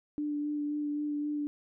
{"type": "tone with vibrato", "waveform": "sine", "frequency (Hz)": 295, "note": "D4", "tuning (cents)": 8, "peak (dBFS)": -30, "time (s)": [0.18, 1.47], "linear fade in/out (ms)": 0, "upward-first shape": "sine", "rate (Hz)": 3.8, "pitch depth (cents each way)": 14, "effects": []}